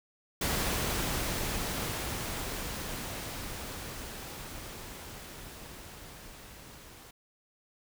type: noise with level ramp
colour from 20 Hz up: pink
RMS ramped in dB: -30 to -51 dBFS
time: 0.41-7.11 s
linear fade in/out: 5 ms
effects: none